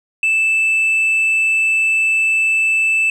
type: tone with tanh clipping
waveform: sine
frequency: 2637 Hz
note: E7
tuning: in tune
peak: -13 dBFS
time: 0.23-3.1 s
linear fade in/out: 2 ms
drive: 2 dB
effects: none